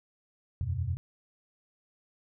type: chord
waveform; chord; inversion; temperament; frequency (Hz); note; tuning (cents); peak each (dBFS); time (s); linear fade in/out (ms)
sine; E suspended second; none; equal with one note detuned; 82.41 / 92.5 / 125.63; E2 / F#2 / B2; 0 / 0 / +30; -34 / -32 / -34; 0.61-0.97; 0
effects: none